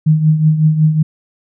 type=tone with tremolo; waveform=sine; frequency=155.56 Hz; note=D#3; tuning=in tune; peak=-5 dBFS; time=0.06-1.03 s; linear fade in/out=10 ms; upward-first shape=triangle; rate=5.4 Hz; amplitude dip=70%; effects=none